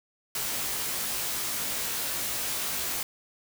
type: noise with comb filter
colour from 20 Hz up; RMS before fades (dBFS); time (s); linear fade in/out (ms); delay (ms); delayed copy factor
white; -31; 0.35-3.03; 2; 19; +0.9
effects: none